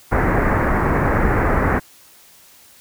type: low-pass noise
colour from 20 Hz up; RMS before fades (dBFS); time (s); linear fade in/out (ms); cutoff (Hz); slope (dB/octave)
pink; -17; 0.11-1.8; 20; 2000; 48
effects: white hiss -48 dBFS RMS until 2.8 s